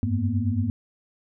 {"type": "tone cluster", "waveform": "sine", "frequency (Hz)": [92.5, 101.3, 230.1, 247.9], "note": ["F#2", "G#2", "A#3", "B3"], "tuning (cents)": [0, -43, -22, 7], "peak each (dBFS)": [-29, -24, -29, -29], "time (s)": [0.03, 0.7], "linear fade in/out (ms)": 0, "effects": []}